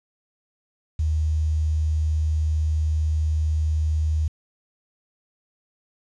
sine tone with quantisation, 77.78 Hz, D#2, in tune, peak -19 dBFS, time 0.99-4.28 s, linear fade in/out 5 ms, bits 8, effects resampled to 22050 Hz

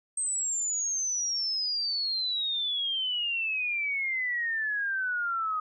sine exponential sweep, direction down, 8372 to 1244.5 Hz, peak -27 dBFS, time 0.17-5.6 s, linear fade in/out 5 ms, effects none

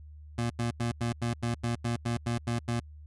25% pulse tone bursts, 118 Hz, A#2, 22 cents sharp, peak -24 dBFS, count 12, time 0.38-2.799 s, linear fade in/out 5 ms, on 120 ms, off 89 ms, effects added 75 Hz sine -45 dBFS peak until 3.06 s + resampled to 24000 Hz

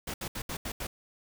pink noise bursts at uneven times, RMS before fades -36 dBFS, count 6, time 0.07-0.14 / 0.21-0.28 / 0.35-0.42 / 0.49-0.57 / 0.65-0.72 / 0.8-0.87 s, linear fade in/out 5 ms, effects none

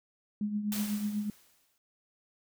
sine tone with tremolo, 208.5 Hz, G#3, 7 cents sharp, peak -27 dBFS, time 0.41-1.3 s, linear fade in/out 2 ms, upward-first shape triangle, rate 8.1 Hz, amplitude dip 65%
white noise with exponential decay, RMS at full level -36 dBFS, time 0.72-1.78 s, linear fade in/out 1 ms, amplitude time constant 230 ms
effects none

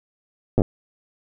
slowing click train, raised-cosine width 2 ms, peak -5 dBFS, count 5, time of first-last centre 0.58-0.619 s, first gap 8 ms, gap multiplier 1.13, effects none

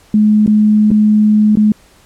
sine tone with dropouts, 212.3 Hz, G#3, 38 cents sharp, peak -6 dBFS, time 0.14-1.72 s, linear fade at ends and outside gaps 2 ms, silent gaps 0.463-0.476 / 0.906-0.914 / 1.555-1.571 s, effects pink hiss -47 dBFS RMS until 2.05 s + low-pass 12000 Hz 12 dB/octave

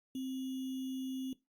sine tone with sample-and-hold, 262.2 Hz, C4, 4 cents sharp, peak -36 dBFS, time 0.15-1.33 s, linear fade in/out 2 ms, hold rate 3150 Hz, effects noise-tail reverb RT60 0.2 s tail -18 dB re dry + Opus 48 kbps

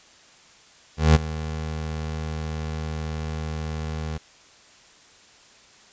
25% pulse tone with ADSR envelope, 78.3 Hz, D#2, 11 cents sharp, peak -7 dBFS, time 0.97-4.18 s, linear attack 180 ms, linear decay 23 ms, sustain -17 dB, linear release 10 ms, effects white hiss -52 dBFS RMS until 5.92 s + resampled to 16000 Hz

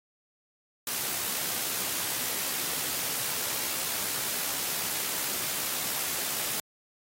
white noise with amplitude modulation, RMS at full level -30 dBFS, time 0.87-6.6 s, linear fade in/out 2 ms, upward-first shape sine, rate 66.6 Hz, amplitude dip 30%, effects high-pass 100 Hz 12 dB/octave + AAC 48 kbps

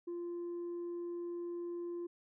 sine tone, 346.5 Hz, F4, 14 cents flat, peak -36 dBFS, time 0.07-2.07 s, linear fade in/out 10 ms, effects tanh soft clip ceiling -37 dBFS

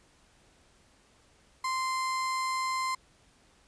35% pulse tone, 1042 Hz, C6, 7 cents flat, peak -27 dBFS, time 1.64-2.95 s, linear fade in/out 5 ms, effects pink hiss -63 dBFS RMS until 3.67 s + resampled to 22050 Hz

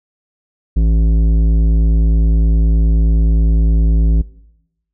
sine tone with tanh clipping, 54.8 Hz, A1, 6 cents flat, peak -11 dBFS, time 0.76-4.22 s, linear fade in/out 10 ms, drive 12 dB, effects noise-tail reverb RT60 0.9 s tail -21 dB re dry

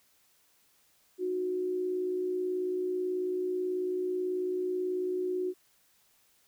sine tone pair together, 308.1 / 366.4 Hz, D#4 / F#4, -17 / -17 cents, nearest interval minor third, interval 300 cents, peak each -40 / -29 dBFS, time 1.18-5.54 s, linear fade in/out 50 ms, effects white hiss -67 dBFS RMS until 6.47 s

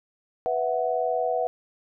sine chord, B suspended fourth, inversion none, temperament equal, 493.9 / 659.3 / 740 Hz, B4 / E5 / F#5, 0 / 0 / 0 cents, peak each -27 dBFS, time 0.46-1.47 s, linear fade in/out 0 ms, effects none

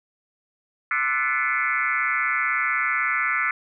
sine tone with frequency modulation, 1745 Hz, A6, 15 cents flat, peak -20 dBFS, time 0.91-3.51 s, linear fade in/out 2 ms, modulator 136 Hz, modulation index 3.8, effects none

